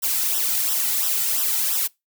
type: noise with flanger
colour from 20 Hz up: blue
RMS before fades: -22 dBFS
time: 0.02-1.88 s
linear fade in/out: 20 ms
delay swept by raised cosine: 0.44 to 1.84 ms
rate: 2.9 Hz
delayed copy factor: -0.85
effects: noise-tail reverb RT60 0.2 s tail -24 dB re dry